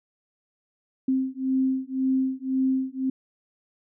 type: beating tone pair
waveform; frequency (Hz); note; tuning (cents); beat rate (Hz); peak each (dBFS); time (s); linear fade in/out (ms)
sine; 261.9 / 263.8; C4 / C4; +2 / +14; 1.9; -25; 1.08-3.1; 5
effects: none